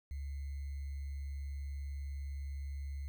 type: tone with sample-and-hold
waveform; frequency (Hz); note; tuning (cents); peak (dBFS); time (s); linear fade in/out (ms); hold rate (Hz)
sine; 69.8; C#2; +13; -38; 0.11-3.08; 0; 2100
effects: none